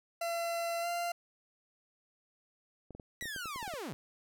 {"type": "tone with pitch glide", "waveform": "40% pulse", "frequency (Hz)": [678, 691.8], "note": ["E5", "F5"], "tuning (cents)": [49, -17], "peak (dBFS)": -32, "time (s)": [0.21, 1.12], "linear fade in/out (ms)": 5, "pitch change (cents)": 34, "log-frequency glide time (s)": [0.81, 0.87]}
{"type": "clicks", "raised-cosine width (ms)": 2, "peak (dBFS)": -34, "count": 11, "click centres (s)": [2.907, 2.95, 2.998, 3.225, 3.256, 3.362, 3.457, 3.56, 3.628, 3.678, 3.738]}
{"type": "linear sweep", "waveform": "sawtooth", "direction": "down", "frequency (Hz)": [1975.5, 111.7], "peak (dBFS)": -35, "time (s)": [3.21, 3.93], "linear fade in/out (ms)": 0}
{"effects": []}